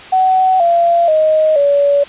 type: tone with pitch steps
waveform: sine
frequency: 751 / 684.7 / 624.3 / 569.2 Hz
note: F#5 / F5 / D#5 / C#5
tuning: +26 / -34 / +6 / +46 cents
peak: -8 dBFS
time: 0.12-2.04 s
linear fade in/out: 10 ms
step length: 480 ms
effects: white hiss -33 dBFS RMS until 2.08 s + resampled to 8000 Hz